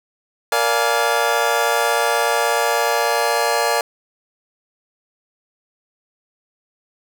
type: chord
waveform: 25% pulse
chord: Bb dominant seventh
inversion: none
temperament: just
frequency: 466.2 / 582.7 / 699.2 / 839.1 Hz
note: Bb4 / D5 / F5 / Ab5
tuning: 0 / -14 / +2 / +18 cents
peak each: -18 dBFS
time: 0.52-3.81 s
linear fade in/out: 2 ms
effects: none